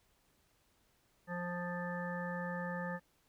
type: harmonic tone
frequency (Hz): 176.1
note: F3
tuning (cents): +15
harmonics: 1 / 3 / 5 / 7 / 9 / 10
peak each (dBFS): -40 / -43 / -46 / -48 / -55 / -44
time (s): 1.27-3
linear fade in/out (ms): 50
effects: pink hiss -73 dBFS RMS until 3.28 s